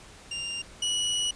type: tone pair in turn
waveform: sawtooth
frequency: 2794 / 2930 Hz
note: F7 / F#7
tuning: 0 / -18 cents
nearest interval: minor second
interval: 82 cents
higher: second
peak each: -28 / -22 dBFS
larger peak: second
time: 0.31-0.62 / 0.82-1.31 s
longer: second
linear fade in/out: 5 ms
effects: pink hiss -49 dBFS RMS until 1.35 s + resampled to 22050 Hz